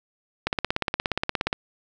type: click train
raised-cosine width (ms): 0.3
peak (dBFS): -7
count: 19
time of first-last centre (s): 0.47-1.529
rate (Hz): 17
effects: none